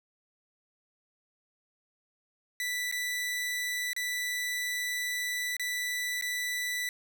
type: tone with dropouts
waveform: sawtooth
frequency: 1975.5 Hz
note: B6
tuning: in tune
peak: -27 dBFS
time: 2.6-6.89 s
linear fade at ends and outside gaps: 1 ms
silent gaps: 2.914-2.924 / 3.932-3.964 / 5.567-5.596 / 6.212-6.223 s
effects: none

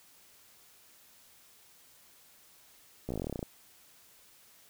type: slowing click train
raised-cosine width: 2 ms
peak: -22 dBFS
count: 15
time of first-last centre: 3.09-3.428 s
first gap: 15 ms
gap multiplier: 1.07
effects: white hiss -60 dBFS RMS until 4.69 s

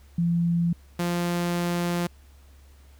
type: tone pair in turn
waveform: sine / sawtooth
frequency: 170.4 / 173.98 Hz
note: F3 / F3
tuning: -42 / -6 cents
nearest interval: unison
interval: 36 cents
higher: second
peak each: -20 dBFS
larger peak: neither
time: 0.18-0.73 / 0.99-2.07 s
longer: second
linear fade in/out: 5 ms
effects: added 69 Hz sine -49 dBFS peak until 2.99 s + pink hiss -60 dBFS RMS until 2.99 s

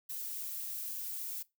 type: noise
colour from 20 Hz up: violet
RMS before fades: -40 dBFS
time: 0.09-1.43 s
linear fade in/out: 10 ms
effects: noise-tail reverb RT60 0.2 s tail -20 dB re dry

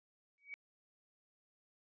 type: tone with exponential growth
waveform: sine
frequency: 2262 Hz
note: C#7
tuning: 34 cents sharp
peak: -40 dBFS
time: 0.38-0.54 s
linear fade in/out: 0 ms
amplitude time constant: 34 ms
effects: resampled to 16000 Hz

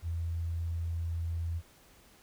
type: tone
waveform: sine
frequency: 83.7 Hz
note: E2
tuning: 27 cents sharp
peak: -31 dBFS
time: 0.02-1.62 s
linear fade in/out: 50 ms
effects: pink hiss -60 dBFS RMS until 2.22 s

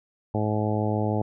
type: harmonic tone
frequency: 106.5 Hz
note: G#2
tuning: 44 cents sharp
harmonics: 1 / 2 / 3 / 4 / 5 / 6 / 7 / 8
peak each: -26 / -29 / -31 / -32 / -33 / -34 / -34 / -35 dBFS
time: 0.34-1.22 s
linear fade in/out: 5 ms
effects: none

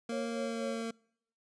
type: tone with pitch glide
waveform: 25% pulse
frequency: 231.9 to 227.9 Hz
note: A#3 to A#3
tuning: -9 to -39 cents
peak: -31 dBFS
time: 0.09-0.91 s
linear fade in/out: 5 ms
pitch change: -30 cents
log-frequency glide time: 0.29-0.68 s
type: tone with tremolo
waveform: sine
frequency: 548 Hz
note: C#5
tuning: 20 cents flat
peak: -34 dBFS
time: 0.12-0.82 s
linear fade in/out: 2 ms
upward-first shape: sine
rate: 4.1 Hz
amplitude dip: 75%
effects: noise-tail reverb RT60 0.7 s tail -26 dB re dry + resampled to 22050 Hz

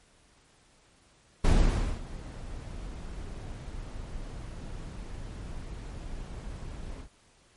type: noise with ADSR envelope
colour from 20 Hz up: brown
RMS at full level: -20 dBFS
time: 1.44-7.09 s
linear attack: 9 ms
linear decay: 550 ms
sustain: -19 dB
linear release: 95 ms
effects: pink hiss -62 dBFS RMS until 7.56 s + MP3 48 kbps

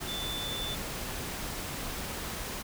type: tone in noise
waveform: sine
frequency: 3520 Hz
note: A7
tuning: in tune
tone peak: -35 dBFS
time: 0.07-0.76 s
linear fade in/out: 20 ms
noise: pink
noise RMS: -37 dBFS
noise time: 0-2.63 s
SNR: -1 dB
effects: none

